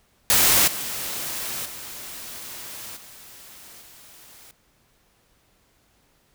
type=noise with level steps; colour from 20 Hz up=white; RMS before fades=-17 / -30 / -37 / -45 / -48 dBFS; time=0.3-4.51 s; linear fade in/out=0 ms; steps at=0.67 / 1.65 / 2.96 / 3.81 s; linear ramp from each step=10 ms; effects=pink hiss -63 dBFS RMS until 6.34 s